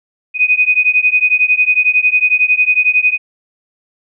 sine beating tone pair, 2489 / 2500 Hz, D#7 / D#7, 0 / +8 cents, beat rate 11 Hz, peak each -12 dBFS, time 0.34-3.18 s, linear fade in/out 50 ms, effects none

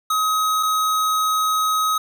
square tone pair in turn, 1267 / 1267 Hz, D#6 / D#6, +31 / +31 cents, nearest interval unison, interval 0 cents, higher neither, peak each -18 dBFS, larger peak neither, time 0.1-0.63 / 0.63-1.98 s, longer second, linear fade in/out 5 ms, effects 10-bit

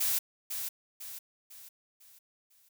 blue noise with echo, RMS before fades -29 dBFS, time 0-0.19 s, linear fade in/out 10 ms, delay 500 ms, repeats 5, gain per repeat -7 dB, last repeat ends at 2.69 s, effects none

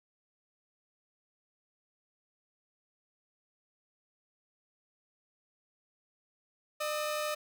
sawtooth tone pair together, 603 / 1277.7 Hz, D5 / D#6, +46 / +46 cents, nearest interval octave + minor second, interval 1300 cents, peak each -29 / -35 dBFS, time 6.8-7.35 s, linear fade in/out 10 ms, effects none

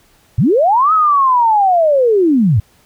sine linear two-way sweep, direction up then down, 87.31 to 1300 to 87.31 Hz, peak -8 dBFS, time 0.38-2.6 s, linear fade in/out 5 ms, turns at 0.93 s, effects pink hiss -52 dBFS RMS until 2.85 s

